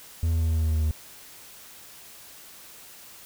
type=tone with pitch steps; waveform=triangle; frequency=82.7 / 81.94 / 81.19 / 80.44 / 79.7 / 78.97 / 78.24 / 77.52 Hz; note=E2 / E2 / E2 / E2 / D#2 / D#2 / D#2 / D#2; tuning=+6 / -10 / -26 / -42 / +42 / +26 / +10 / -6 cents; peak=-19 dBFS; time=0.23-0.91 s; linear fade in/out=0 ms; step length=85 ms; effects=white hiss -47 dBFS RMS until 3.25 s